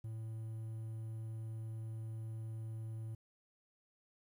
triangle tone, 111.3 Hz, A2, 20 cents sharp, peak -39 dBFS, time 0.04-3.15 s, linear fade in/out 5 ms, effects 12-bit

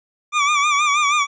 25% pulse tone with vibrato, 1173 Hz, D6, 2 cents flat, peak -11 dBFS, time 0.32-1.27 s, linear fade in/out 50 ms, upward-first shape sine, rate 6.3 Hz, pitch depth 71 cents each way, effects resampled to 16000 Hz

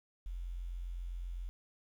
sine tone, 43.83 Hz, F1, 7 cents sharp, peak -38 dBFS, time 0.26-1.49 s, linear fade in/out 0 ms, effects 11-bit

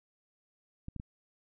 clicks, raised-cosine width 5 ms, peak -28 dBFS, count 3, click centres 0.884 / 0.963 / 0.999 s, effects none

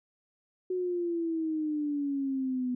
sine exponential sweep, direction down, 370 to 247.1 Hz, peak -28 dBFS, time 0.7-2.75 s, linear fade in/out 5 ms, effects none

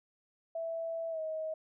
sine tone with pitch glide, 659.3 to 632.4 Hz, E5 to D#5, 0 to +28 cents, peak -34 dBFS, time 0.55-1.54 s, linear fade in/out 5 ms, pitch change -72 cents, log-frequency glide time 1.1-1.2 s, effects none

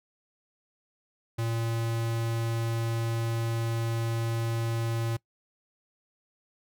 square tone, 114.9 Hz, A#2, 25 cents flat, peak -28 dBFS, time 1.38-5.17 s, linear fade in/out 10 ms, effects noise-tail reverb RT60 0.1 s tail -22 dB re dry

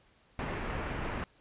pink low-pass noise, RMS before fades -36 dBFS, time 0.39-1.24 s, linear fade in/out 2 ms, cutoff 2500 Hz, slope 24 dB/octave, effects pink hiss -65 dBFS RMS until 1.4 s + resampled to 8000 Hz

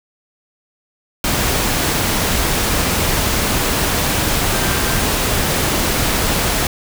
sine tone in noise, 1568 Hz, G6, in tune, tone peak -28 dBFS, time 4.53-5 s, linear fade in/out 2 ms, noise pink, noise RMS -17 dBFS, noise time 1.24-6.67 s, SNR -14 dB, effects none

